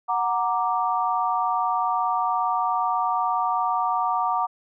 sine chord, Gb augmented, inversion none, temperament equal with one note detuned, 737.9 / 932.3 / 1174.7 Hz, Gb5 / Bb5 / D6, -5 / 0 / 0 cents, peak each -25 dBFS, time 0.08-4.47 s, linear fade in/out 20 ms, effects none

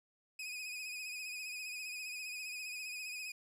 sawtooth tone with vibrato, 2500 Hz, D#7, 8 cents sharp, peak -38 dBFS, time 0.39-3.32 s, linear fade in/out 5 ms, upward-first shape sine, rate 15 Hz, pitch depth 49 cents each way, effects low-pass 12000 Hz 12 dB/octave + 12-bit

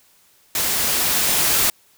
white noise with level ramp, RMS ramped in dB -21 to -17 dBFS, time 0.55-1.7 s, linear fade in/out 2 ms, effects white hiss -56 dBFS RMS until 1.97 s

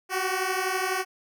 10% pulse beating tone pair, 369.3 / 381.3 Hz, F#4 / G4, -3 / -48 cents, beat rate 12 Hz, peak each -20 dBFS, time 0.09-1.05 s, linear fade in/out 50 ms, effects none

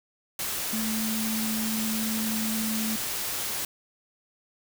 sine tone in noise, 220 Hz, A3, in tune, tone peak -28 dBFS, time 0.73-2.96 s, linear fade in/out 2 ms, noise white, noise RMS -31 dBFS, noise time 0.39-3.65 s, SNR 0 dB, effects none

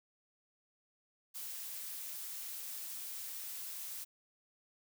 blue noise, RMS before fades -44 dBFS, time 1.34-4.05 s, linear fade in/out 20 ms, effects none

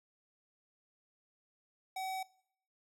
square tone, 758 Hz, F#5, 42 cents sharp, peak -38 dBFS, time 1.96-2.23 s, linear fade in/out 5 ms, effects noise-tail reverb RT60 0.6 s tail -20 dB re dry

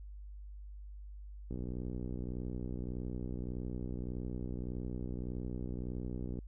click train, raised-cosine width 3 ms, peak -28 dBFS, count 302, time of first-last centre 1.51-6.388 s, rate 61.7 Hz, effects added 50 Hz sine -45 dBFS peak until 6.47 s

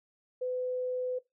sine tone, 504 Hz, B4, 35 cents sharp, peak -30 dBFS, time 0.41-1.19 s, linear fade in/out 10 ms, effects noise-tail reverb RT60 0.2 s tail -20 dB re dry

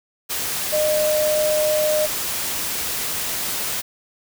sine tone in noise, 611 Hz, D#5, 32 cents flat, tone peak -17 dBFS, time 0.72-2.07 s, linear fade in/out 20 ms, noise white, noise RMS -25 dBFS, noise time 0.29-3.82 s, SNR +5 dB, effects none

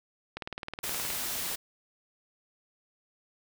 click train, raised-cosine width 0.3 ms, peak -20 dBFS, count 15, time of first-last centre 0.37-1.103 s, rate 19.1 Hz
white noise, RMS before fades -34 dBFS, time 0.83-1.56 s, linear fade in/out 10 ms
effects none

